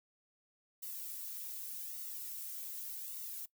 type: noise with flanger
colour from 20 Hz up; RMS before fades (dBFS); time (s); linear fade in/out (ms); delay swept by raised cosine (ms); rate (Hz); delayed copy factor
violet; -44; 0.82-3.46; 10; 1.2 to 2.8; 0.85; -0.85
effects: noise-tail reverb RT60 0.1 s tail -20 dB re dry